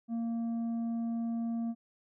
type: tone with tanh clipping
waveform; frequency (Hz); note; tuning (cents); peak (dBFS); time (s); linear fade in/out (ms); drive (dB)
sine; 230.9; A#3; -16; -32; 0.08-1.75; 50; 5
effects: none